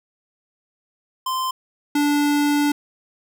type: tone pair in turn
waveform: square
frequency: 1038 / 291.3 Hz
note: C6 / D4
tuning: -14 / -14 cents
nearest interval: octave + minor seventh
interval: 2200 cents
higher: first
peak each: -22 / -17 dBFS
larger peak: second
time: 1.26-1.51 / 1.95-2.72 s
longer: second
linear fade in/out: 5 ms
effects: none